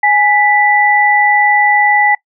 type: tone pair together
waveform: sine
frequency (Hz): 831.1 / 1975.5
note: G#5 / B6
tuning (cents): +1 / 0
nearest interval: octave + minor third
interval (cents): 1499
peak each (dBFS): -10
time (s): 0.03-2.15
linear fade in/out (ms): 5
effects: noise-tail reverb RT60 0.1 s tail -23 dB re dry